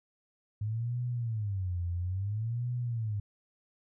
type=tone with vibrato; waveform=sine; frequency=103.3 Hz; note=G#2; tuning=9 cents flat; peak=-30 dBFS; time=0.61-3.2 s; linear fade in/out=5 ms; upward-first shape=sine; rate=0.59 Hz; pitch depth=300 cents each way; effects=none